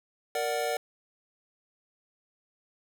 square chord, Bb augmented, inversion none, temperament equal, 466.2 / 587.3 / 740 Hz, Bb4 / D5 / F#5, 0 / 0 / 0 cents, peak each -33 dBFS, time 0.35-0.77 s, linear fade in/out 2 ms, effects none

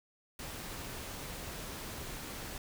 pink noise, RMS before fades -43 dBFS, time 0.39-2.58 s, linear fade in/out 2 ms, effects none

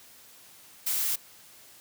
blue noise, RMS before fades -28 dBFS, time 0.86-1.16 s, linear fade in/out 10 ms, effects white hiss -53 dBFS RMS until 1.8 s + high-pass 60 Hz 12 dB/octave

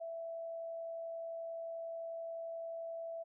sine tone with amplitude modulation, 663 Hz, E5, 10 cents sharp, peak -39 dBFS, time 0-3.24 s, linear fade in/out 20 ms, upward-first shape sine, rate 71.4 Hz, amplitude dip 25%, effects none

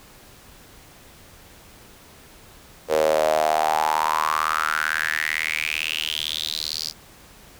sawtooth tone with high-pass filter sweep, 77.78 Hz, D#2, in tune, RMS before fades -23 dBFS, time 2.88-6.93 s, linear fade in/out 50 ms, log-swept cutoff 490 to 4900 Hz, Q 6.9, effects pink hiss -48 dBFS RMS until 7.59 s

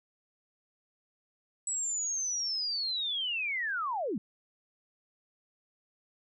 sine linear sweep, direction down, 7902 to 171.6 Hz, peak -30 dBFS, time 1.67-4.18 s, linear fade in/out 2 ms, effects none

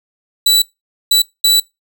sawtooth tone bursts at uneven times, 3951 Hz, B7, in tune, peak -5 dBFS, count 3, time 0.46-0.62 / 1.11-1.22 / 1.44-1.6 s, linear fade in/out 5 ms, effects noise-tail reverb RT60 0.2 s tail -22 dB re dry

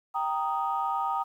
sine chord, Eb major, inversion first, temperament equal, 784 / 932.3 / 1244.5 Hz, G5 / Bb5 / Eb6, 0 / 0 / 0 cents, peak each -30 dBFS, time 0.14-1.24 s, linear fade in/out 20 ms, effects tanh soft clip ceiling -17 dBFS + 10-bit

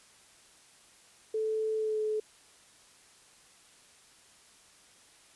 sine tone with pitch glide, 437.1 to 430.1 Hz, A4 to A4, -11 to -39 cents, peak -28 dBFS, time 1.34-2.2 s, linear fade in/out 5 ms, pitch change -28 cents, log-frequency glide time 1.76-2 s, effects white hiss -59 dBFS RMS until 5.35 s + resampled to 24000 Hz

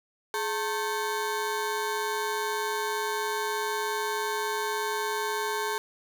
25% pulse ring-modulated tone, 659.3 Hz, E5, in tune, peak -21 dBFS, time 0.34-5.78 s, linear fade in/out 0 ms, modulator 238 Hz, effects none

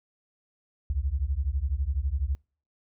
sine beating tone pair, 63.2 / 75.2 Hz, B1 / D2, +41 / +42 cents, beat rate 12 Hz, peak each -28 dBFS, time 0.9-2.35 s, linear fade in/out 0 ms, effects noise-tail reverb RT60 0.4 s tail -26 dB re dry

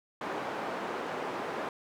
white band-pass noise, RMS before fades -36 dBFS, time 0.21-1.69 s, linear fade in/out 2 ms, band 260 to 970 Hz, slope 12 dB/octave, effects none

